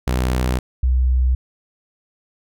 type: tone pair in turn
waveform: sawtooth / sine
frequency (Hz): 62.8 / 63.27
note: B1 / B1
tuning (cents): +30 / +43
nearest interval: unison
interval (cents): 13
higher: second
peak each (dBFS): -13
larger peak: neither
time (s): 0.07-0.59 / 0.83-1.35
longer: neither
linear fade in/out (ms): 5
effects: none